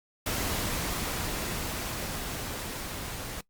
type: noise with level ramp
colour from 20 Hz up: pink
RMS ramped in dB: -30 to -38 dBFS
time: 0.26-3.41 s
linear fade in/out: 5 ms
effects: noise-tail reverb RT60 0.1 s tail -22 dB re dry + Opus 48 kbps